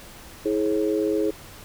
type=tone cluster; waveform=sine; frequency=323.2 / 421.4 / 541 Hz; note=E4 / G#4 / C#5; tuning=-34 / +25 / -42 cents; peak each=-24 / -23 / -29 dBFS; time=0.45-1.31 s; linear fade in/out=10 ms; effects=pink hiss -44 dBFS RMS until 1.64 s